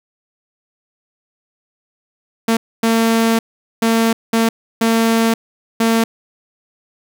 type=tone bursts at uneven times; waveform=sawtooth; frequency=227 Hz; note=A#3; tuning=46 cents flat; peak=-8 dBFS; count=6; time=2.48-2.57 / 2.83-3.39 / 3.82-4.13 / 4.33-4.49 / 4.81-5.34 / 5.8-6.04 s; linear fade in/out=5 ms; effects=none